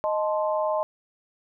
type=chord; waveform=sine; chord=A diminished; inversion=second; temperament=equal with one note detuned; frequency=622.3 / 872.4 / 1046.5 Hz; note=Eb5 / A5 / C6; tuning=0 / -15 / 0 cents; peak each=-24 / -29 / -30 dBFS; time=0.04-0.83 s; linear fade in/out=0 ms; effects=none